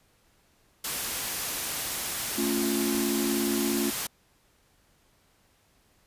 white noise, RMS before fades -31 dBFS, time 0.84-4.07 s, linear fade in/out 5 ms
triangle chord, A augmented, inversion none, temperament equal, 220 / 277.2 / 349.2 Hz, A3 / C#4 / E#4, 0 / 0 / 0 cents, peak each -28 dBFS, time 2.37-3.91 s, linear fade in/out 20 ms
effects pink hiss -65 dBFS RMS until 6.06 s + resampled to 32000 Hz

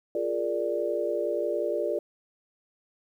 sine chord, Bb dominant seventh, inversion second, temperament equal, 349.2 / 415.3 / 466.2 / 587.3 Hz, F4 / Ab4 / Bb4 / D5, 0 / 0 / 0 / 0 cents, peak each -32 / -32 / -32 / -29 dBFS, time 0.15-1.99 s, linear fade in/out 2 ms, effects 10-bit

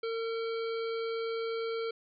harmonic tone, 454.8 Hz, A#4, 43 cents flat, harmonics 1 / 3 / 5 / 7 / 9 / 10, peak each -32 / -42 / -46 / -49 / -51 / -52 dBFS, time 0.03-1.91 s, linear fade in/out 5 ms, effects none

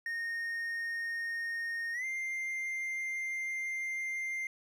triangle tone with pitch glide, 1848 to 2098 Hz, A#6 to C7, -16 to +4 cents, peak -32 dBFS, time 0.06-4.47 s, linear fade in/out 2 ms, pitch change +220 cents, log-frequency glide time 1.93-2.05 s, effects none

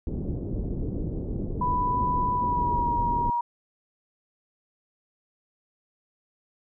pink low-pass noise, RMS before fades -30 dBFS, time 0.07-3.3 s, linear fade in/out 2 ms, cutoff 420 Hz, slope 24 dB/octave
sine tone with pitch glide, 990 to 953 Hz, B5 to A#5, +4 to +38 cents, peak -23 dBFS, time 1.61-3.41 s, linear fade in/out 5 ms, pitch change -66 cents, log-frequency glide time 2.34-2.9 s
effects none

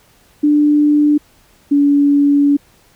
sine tone pair in turn, 295.8 / 285.6 Hz, D4 / D4, +13 / -48 cents, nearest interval minor second, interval 61 cents, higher first, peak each -8 dBFS, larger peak neither, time 0.43-1.18 / 1.71-2.57 s, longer second, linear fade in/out 10 ms, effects pink hiss -51 dBFS RMS until 2.95 s

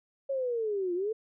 sine linear two-way sweep, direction down then up, 554.4 to 343.2 to 451.9 Hz, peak -28 dBFS, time 0.29-1.13 s, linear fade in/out 10 ms, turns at 0.94 s, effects none

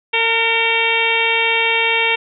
harmonic tone with a mistuned harmonic, 455.5 Hz, A#4, 40 cents flat, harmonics 1 / 2 / 3 / 4 / 5 / 6 / 7 / 8, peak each -23 / -22 / -29 / -25 / -18 / -19 / -23 / -27 dBFS, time 0.13-2.16 s, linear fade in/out 10 ms, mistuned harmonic 3, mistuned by +40 cents, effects none

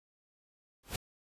pink noise with exponential growth, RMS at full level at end -31 dBFS, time 0.83-0.96 s, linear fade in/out 5 ms, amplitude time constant 28 ms, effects resampled to 32000 Hz

